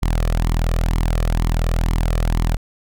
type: tone with flanger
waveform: sawtooth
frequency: 41 Hz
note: E1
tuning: 9 cents flat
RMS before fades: -18 dBFS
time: 0.02-2.57 s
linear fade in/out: 10 ms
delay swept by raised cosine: 0.94 to 1.67 ms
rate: 2.1 Hz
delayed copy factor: +0.55
effects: none